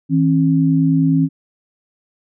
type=tone pair together; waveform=sine; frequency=160.7 / 270.3 Hz; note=E3 / C#4; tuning=-44 / -44 cents; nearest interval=major sixth; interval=900 cents; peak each=-14 dBFS; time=0.09-1.29 s; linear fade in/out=50 ms; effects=none